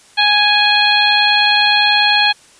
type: harmonic tone with a mistuned harmonic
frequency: 830.6 Hz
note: G#5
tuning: in tune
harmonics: 1 / 2 / 3 / 4 / 5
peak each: -16 / -16 / -16 / -16 / -16 dBFS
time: 0.17-2.33 s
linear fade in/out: 20 ms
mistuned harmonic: 5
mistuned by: +21 cents
effects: white hiss -46 dBFS RMS until 2.59 s + resampled to 22050 Hz